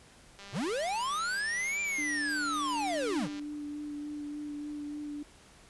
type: click train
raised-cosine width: 0.2 ms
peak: -31 dBFS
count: 599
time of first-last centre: 0.39-3.395 s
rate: 199 Hz
type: linear two-way sweep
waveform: square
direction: up then down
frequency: 90.2 to 2383 to 119.8 Hz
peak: -31 dBFS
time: 0.52-3.29 s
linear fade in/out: 50 ms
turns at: 1.81 s
type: tone with vibrato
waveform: sine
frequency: 294.8 Hz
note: D4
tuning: 7 cents sharp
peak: -36 dBFS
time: 1.98-5.23 s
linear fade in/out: 5 ms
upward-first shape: sine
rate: 3.4 Hz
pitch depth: 15 cents each way
effects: pink hiss -57 dBFS RMS until 5.69 s + resampled to 24000 Hz